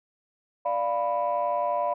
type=chord; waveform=sine; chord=B diminished; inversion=first; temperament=equal; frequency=587.3 / 698.5 / 987.8 Hz; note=D5 / F5 / B5; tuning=0 / 0 / 0 cents; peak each=-27 / -27 / -27 dBFS; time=0.65-1.94 s; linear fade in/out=10 ms; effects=tanh soft clip ceiling -17 dBFS